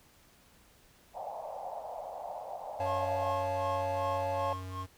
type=band-pass noise; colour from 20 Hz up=white; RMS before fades=-41 dBFS; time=1.13-3.34 s; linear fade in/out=50 ms; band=590 to 820 Hz; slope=48 dB/octave
type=tone; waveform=square; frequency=93.1 Hz; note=F#2; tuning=11 cents sharp; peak=-40 dBFS; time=2.79-4.87 s; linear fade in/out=20 ms
type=chord; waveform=triangle; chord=Db augmented; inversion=none; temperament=just; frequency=554.4 / 693 / 866.2 Hz; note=Db5 / F5 / A5; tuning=0 / -14 / -27 cents; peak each=-32 / -36 / -33 dBFS; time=2.8-4.53 s; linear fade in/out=2 ms
type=tone with tremolo; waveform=triangle; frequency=1079 Hz; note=C#6; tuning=47 cents flat; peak=-32 dBFS; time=2.84-4.85 s; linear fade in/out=50 ms; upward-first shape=sine; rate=2.6 Hz; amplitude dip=100%
effects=pink hiss -62 dBFS RMS until 4.97 s